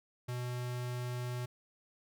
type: tone with notch filter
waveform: square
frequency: 123.47 Hz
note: B2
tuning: in tune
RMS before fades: -38 dBFS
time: 0.28-1.46 s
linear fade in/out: 10 ms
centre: 250 Hz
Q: 1.7
effects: none